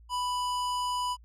square tone, 990 Hz, B5, 4 cents sharp, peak -29 dBFS, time 0.09-1.17 s, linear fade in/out 50 ms, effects added 57 Hz sine -51 dBFS peak until 1.24 s + low-pass 10000 Hz 12 dB/octave

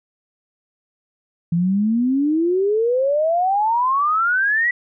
sine exponential sweep, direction up, 165.2 to 1975.5 Hz, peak -15 dBFS, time 1.52-4.71 s, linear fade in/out 5 ms, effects none

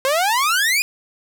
sawtooth exponential sweep, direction up, 518 to 2518 Hz, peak -12 dBFS, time 0.05-0.82 s, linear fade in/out 0 ms, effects none

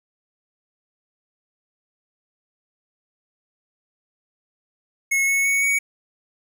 square tone with pitch steps, 2182 / 2202 / 2223 / 2243 Hz, C#7 / C#7 / C#7 / C#7, -28 / -12 / +4 / +20 cents, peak -18 dBFS, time 5.11-5.79 s, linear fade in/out 10 ms, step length 170 ms, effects 9-bit

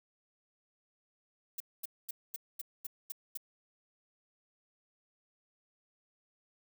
violet noise bursts, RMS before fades -39 dBFS, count 8, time 1.58-3.374 s, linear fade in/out 5 ms, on 23 ms, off 230 ms, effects none

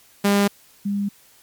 sawtooth / sine tone pair in turn, 201.5 / 201.5 Hz, G3 / G3, +48 / +48 cents, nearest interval unison, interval 0 cents, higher neither, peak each -11 / -20 dBFS, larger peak first, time 0.24-0.48 / 0.85-1.09 s, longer neither, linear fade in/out 10 ms, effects white hiss -53 dBFS RMS until 1.42 s + MP3 96 kbps

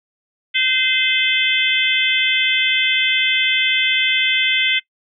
harmonic tone with a mistuned harmonic, 516 Hz, C5, 24 cents flat, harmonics 3 / 4 / 5 / 6 / 7, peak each -25 / -18 / -22 / -19 / -22 dBFS, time 0.54-4.8 s, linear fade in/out 20 ms, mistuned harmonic 7, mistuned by -76 cents, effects noise-tail reverb RT60 0.1 s tail -22 dB re dry

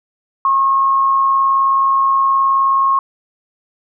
sine tone with amplitude modulation, 1084 Hz, C#6, 39 cents flat, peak -9 dBFS, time 0.45-2.99 s, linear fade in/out 2 ms, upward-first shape sine, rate 119 Hz, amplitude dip 30%, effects none

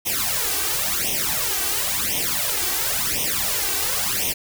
white noise with flanger, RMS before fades -23 dBFS, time 0.05-4.34 s, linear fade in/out 20 ms, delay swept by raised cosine 0.33 to 2.63 ms, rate 0.95 Hz, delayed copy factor +0.95, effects none

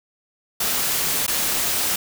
white noise with dropouts, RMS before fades -22 dBFS, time 0.6-1.96 s, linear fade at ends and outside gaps 5 ms, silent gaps 1.266-1.278 s, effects none

